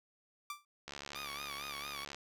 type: tone with exponential decay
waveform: sawtooth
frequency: 1174.7 Hz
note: D6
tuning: in tune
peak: -33 dBFS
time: 0.5-0.65 s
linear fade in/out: 2 ms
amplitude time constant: 32 ms
type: click train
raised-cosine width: 0.2 ms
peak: -26 dBFS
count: 91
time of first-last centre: 0.88-2.146 s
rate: 71.1 Hz
type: tone with vibrato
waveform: 15% pulse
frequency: 1174.7 Hz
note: D6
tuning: in tune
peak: -36 dBFS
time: 1.15-2.05 s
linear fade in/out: 5 ms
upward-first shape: sine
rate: 4.4 Hz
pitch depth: 100 cents each way
effects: none